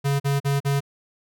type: tone bursts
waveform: square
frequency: 140 Hz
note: C#3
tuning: 18 cents sharp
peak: -20 dBFS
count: 4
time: 0.04-0.806 s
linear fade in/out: 20 ms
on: 160 ms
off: 42 ms
effects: none